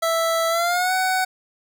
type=tone with pitch glide; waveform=25% pulse; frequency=659.3 to 748.6 Hz; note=E5 to F#5; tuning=0 to +20 cents; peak=-15 dBFS; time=0.02-1.25 s; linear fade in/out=10 ms; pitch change=+220 cents; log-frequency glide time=0.49-0.93 s; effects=none